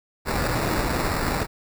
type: noise with sample-and-hold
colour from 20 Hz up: pink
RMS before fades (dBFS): -24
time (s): 0.25-1.47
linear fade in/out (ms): 50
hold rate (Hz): 3150
effects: none